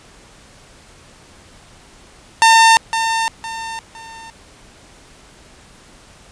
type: tone with echo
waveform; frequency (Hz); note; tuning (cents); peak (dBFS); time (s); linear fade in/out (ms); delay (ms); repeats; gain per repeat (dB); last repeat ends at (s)
sawtooth; 904; A5; +47; -3; 2.42-2.77; 0; 510; 3; -9; 4.3
effects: pink hiss -45 dBFS RMS until 6.31 s + resampled to 22050 Hz